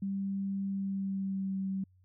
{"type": "tone with pitch glide", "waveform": "sine", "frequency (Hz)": [196, 192.3], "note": ["G3", "G3"], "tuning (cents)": [0, -33], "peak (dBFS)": -31, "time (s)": [0.02, 1.84], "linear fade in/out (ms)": 5, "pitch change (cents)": -33, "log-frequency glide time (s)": [0.67, 1.6], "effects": ["added 92 Hz sine -61 dBFS peak until 2.04 s"]}